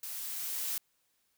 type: noise with level ramp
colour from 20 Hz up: blue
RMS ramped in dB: -41 to -34 dBFS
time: 0.03-0.78 s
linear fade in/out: 2 ms
effects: white hiss -75 dBFS RMS until 1.37 s